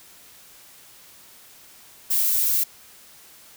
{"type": "noise", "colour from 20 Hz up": "violet", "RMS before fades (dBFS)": -21, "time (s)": [2.1, 2.64], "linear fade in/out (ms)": 10, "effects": ["white hiss -49 dBFS RMS until 3.56 s"]}